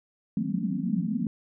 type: band-pass noise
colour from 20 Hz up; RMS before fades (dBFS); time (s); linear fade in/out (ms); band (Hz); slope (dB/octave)
pink; -28; 0.37-1.27; 2; 160 to 270; 96
effects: none